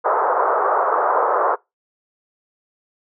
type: band-pass noise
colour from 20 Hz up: white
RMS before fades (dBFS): -18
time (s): 0.04-1.56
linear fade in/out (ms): 20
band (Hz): 410 to 1300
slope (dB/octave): 48
effects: noise-tail reverb RT60 0.2 s tail -23 dB re dry